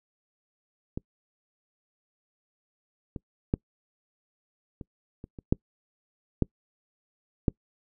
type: clicks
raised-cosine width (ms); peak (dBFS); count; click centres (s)
3; -19 / -22 / -10 / -26 / -27 / -28 / -8 / -9 / -9; 9; 0.975 / 3.162 / 3.539 / 4.812 / 5.241 / 5.388 / 5.525 / 6.423 / 7.482
effects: noise-tail reverb RT60 0.1 s tail -26 dB re dry